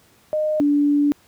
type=tone pair in turn; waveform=sine; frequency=614 / 289.8 Hz; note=D#5 / D4; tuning=-23 / -23 cents; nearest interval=octave + minor second; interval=1300 cents; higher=first; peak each=-18 / -14 dBFS; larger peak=second; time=0.33-0.6 / 0.6-1.12 s; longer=second; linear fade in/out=0 ms; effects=pink hiss -55 dBFS RMS until 1.27 s + high-pass 80 Hz 12 dB/octave